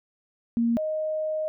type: tone pair in turn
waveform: sine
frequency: 233.1 / 622.3 Hz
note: A#3 / D#5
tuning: 0 / 0 cents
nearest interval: octave + perfect fourth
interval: 1700 cents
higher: second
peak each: -20 / -25 dBFS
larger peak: first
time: 0.57-0.77 / 0.77-1.48 s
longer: second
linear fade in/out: 0 ms
effects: none